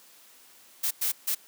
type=noise bursts at uneven times; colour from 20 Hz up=blue; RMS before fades=-27 dBFS; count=3; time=0.83-0.91 / 1.01-1.12 / 1.27-1.35 s; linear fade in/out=10 ms; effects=white hiss -55 dBFS RMS until 1.47 s + high-pass 200 Hz 12 dB/octave